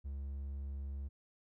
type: tone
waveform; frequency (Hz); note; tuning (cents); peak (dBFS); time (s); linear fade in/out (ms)
triangle; 69.3; C#2; 0; -37; 0.04-1.09; 20
effects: none